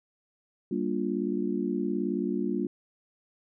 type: chord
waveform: sine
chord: G minor seventh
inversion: none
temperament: just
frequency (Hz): 196 / 235.2 / 294 / 352.8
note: G3 / Bb3 / D4 / F4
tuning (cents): 0 / +16 / +2 / +18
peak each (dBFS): -32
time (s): 0.71-2.67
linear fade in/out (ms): 5
effects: none